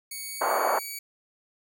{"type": "tone with pitch glide", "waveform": "5% pulse", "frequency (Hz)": [2231, 2267], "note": ["C#7", "C#7"], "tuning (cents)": [11, 38], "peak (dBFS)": -25, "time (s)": [0.11, 0.99], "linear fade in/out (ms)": 5, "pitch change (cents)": 27, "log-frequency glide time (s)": [0.22, 0.81]}
{"type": "band-pass noise", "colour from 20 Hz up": "pink", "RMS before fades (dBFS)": -25, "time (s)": [0.41, 0.79], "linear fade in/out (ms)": 5, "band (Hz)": [530, 1300], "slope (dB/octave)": 24}
{"effects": []}